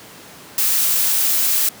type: noise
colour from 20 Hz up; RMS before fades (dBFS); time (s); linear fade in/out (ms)
blue; -17; 0.58-1.69; 2
effects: pink hiss -40 dBFS RMS until 1.8 s + high-pass 150 Hz 12 dB/octave